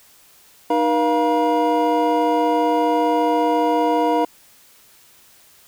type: tone cluster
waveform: triangle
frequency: 307.4 / 479.3 / 697 / 957 Hz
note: D#4 / A#4 / F5 / A#5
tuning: -21 / +48 / -4 / +45 cents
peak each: -19 dBFS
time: 0.7-4.25 s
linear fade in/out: 5 ms
effects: white hiss -51 dBFS RMS until 5.67 s